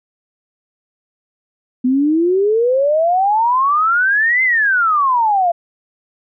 sine exponential two-way sweep, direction up then down, 246.9 to 2093 to 671 Hz, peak -11 dBFS, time 1.84-5.52 s, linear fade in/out 10 ms, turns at 4.43 s, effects none

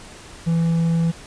triangle tone, 166.2 Hz, E3, 15 cents sharp, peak -14 dBFS, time 0.46-1.12 s, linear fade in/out 20 ms, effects pink hiss -41 dBFS RMS until 1.26 s + resampled to 22050 Hz

